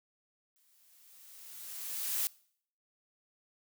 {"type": "noise with exponential growth", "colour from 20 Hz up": "blue", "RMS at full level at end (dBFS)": -31, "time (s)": [0.56, 2.27], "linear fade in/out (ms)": 0, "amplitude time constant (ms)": 370, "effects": ["noise-tail reverb RT60 0.6 s tail -23 dB re dry"]}